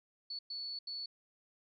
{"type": "tone bursts at uneven times", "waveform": "sine", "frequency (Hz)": 4435, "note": "C#8", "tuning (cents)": 0, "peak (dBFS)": -39, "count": 3, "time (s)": [[0.3, 0.39], [0.5, 0.79], [0.87, 1.06]], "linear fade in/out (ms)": 5, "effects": []}